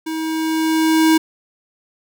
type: tone with level ramp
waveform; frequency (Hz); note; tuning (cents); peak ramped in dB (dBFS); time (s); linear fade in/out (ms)
square; 319.1; D#4; +44; -23 to -10; 0.06-1.18; 10
effects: none